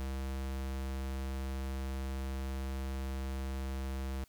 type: tone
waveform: square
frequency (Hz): 66.6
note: C2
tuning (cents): +31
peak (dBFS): -36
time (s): 0-4.24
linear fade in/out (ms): 0
effects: white hiss -67 dBFS RMS until 4.28 s